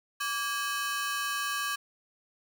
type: ring-modulated tone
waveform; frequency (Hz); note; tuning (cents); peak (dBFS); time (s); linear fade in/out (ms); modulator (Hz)
sawtooth; 1396.9; F6; 0; -23; 0.2-1.76; 10; 241
effects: none